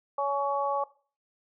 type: harmonic tone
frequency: 280.7 Hz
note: C#4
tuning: 22 cents sharp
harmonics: 2 / 3 / 4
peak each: -30 / -30 / -30 dBFS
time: 0.18-0.84 s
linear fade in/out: 5 ms
effects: noise-tail reverb RT60 0.4 s tail -18 dB re dry